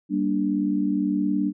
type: chord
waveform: sine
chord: G minor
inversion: none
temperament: just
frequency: 196 / 235.2 / 294 Hz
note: G3 / Bb3 / D4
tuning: 0 / +16 / +2 cents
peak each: -25 / -28 / -23 dBFS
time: 0.09-1.53 s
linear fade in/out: 50 ms
effects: none